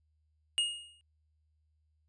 square tone with exponential decay, 2857 Hz, F7, 39 cents sharp, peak -25 dBFS, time 0.58-1.01 s, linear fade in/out 0 ms, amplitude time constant 93 ms, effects added 77 Hz sine -70 dBFS peak until 2.08 s + resampled to 22050 Hz

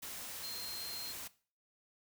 sine tone in noise, 4186 Hz, C8, in tune, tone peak -42 dBFS, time 0.43-1.13 s, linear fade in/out 10 ms, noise white, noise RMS -45 dBFS, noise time 0.02-1.28 s, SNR 0 dB, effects noise-tail reverb RT60 0.4 s tail -18 dB re dry

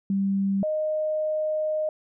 sine tone pair in turn, 196 / 618.1 Hz, G3 / D#5, 0 / -12 cents, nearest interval octave + minor sixth, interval 1988 cents, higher second, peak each -21 / -23 dBFS, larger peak first, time 0.1-0.63 / 0.63-1.89 s, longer second, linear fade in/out 2 ms, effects none

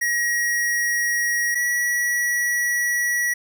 square tone pair in turn, 1900 / 1931 Hz, A#6 / B6, +33 / -39 cents, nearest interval unison, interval 28 cents, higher second, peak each -20 dBFS, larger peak neither, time 0.01-1.55 / 1.55-3.34 s, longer second, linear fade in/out 10 ms, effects none

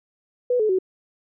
sine tone with pitch steps, 493.9 / 430 / 374.3 Hz, B4 / A4 / F#4, 0 / -40 / +20 cents, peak -17 dBFS, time 0.5-0.788 s, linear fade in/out 5 ms, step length 96 ms, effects none

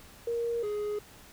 sine / triangle tone pair in turn, 468.6 / 417.5 Hz, A#4 / G#4, +9 / +9 cents, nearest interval major second, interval 200 cents, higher first, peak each -28 dBFS, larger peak neither, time 0.27-0.63 / 0.63-0.99 s, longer neither, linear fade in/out 5 ms, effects pink hiss -53 dBFS RMS until 1.32 s

